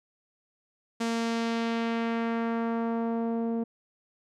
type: tone with low-pass filter sweep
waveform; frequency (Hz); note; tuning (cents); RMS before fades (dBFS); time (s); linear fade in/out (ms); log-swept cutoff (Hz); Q
sawtooth; 230; A#3; -23; -29; 1-3.64; 10; 7800 to 490; 0.97
effects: none